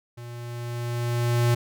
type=tone with level ramp; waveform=square; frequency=119.5 Hz; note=A#2; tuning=43 cents sharp; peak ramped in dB=-38 to -18 dBFS; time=0.17-1.55 s; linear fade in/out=10 ms; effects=none